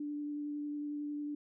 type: tone with vibrato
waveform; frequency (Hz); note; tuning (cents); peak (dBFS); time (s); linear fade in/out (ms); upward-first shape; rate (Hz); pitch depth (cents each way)
sine; 293.7; D4; 0; -36; 0-1.35; 5; triangle; 11; 12
effects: none